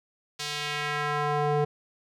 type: tone with band-pass filter sweep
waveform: square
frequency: 147.7 Hz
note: D3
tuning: 10 cents sharp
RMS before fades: -28 dBFS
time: 0.39-1.65 s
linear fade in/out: 10 ms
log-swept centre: 4800 to 500 Hz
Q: 1.2
effects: none